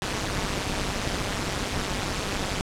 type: noise with amplitude modulation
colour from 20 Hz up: pink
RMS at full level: -24 dBFS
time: 0.02-2.61 s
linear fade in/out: 0 ms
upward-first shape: sine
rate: 201 Hz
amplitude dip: 95%
effects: low-pass 7000 Hz 12 dB/octave